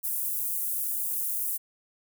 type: high-pass noise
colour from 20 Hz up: pink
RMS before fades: -30 dBFS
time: 0.03-1.58 s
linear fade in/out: 20 ms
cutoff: 11000 Hz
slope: 24 dB/octave
effects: none